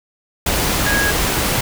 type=tone in noise; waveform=sine; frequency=1648 Hz; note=G#6; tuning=14 cents flat; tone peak=-17 dBFS; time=0.86-1.11 s; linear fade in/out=5 ms; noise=pink; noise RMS=-18 dBFS; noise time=0.46-1.61 s; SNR=-2 dB; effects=none